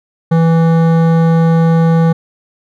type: tone with hard clipping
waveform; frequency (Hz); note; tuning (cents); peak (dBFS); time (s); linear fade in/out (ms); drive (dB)
triangle; 164.7; E3; -1; -9; 0.31-2.13; 10; 18
effects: none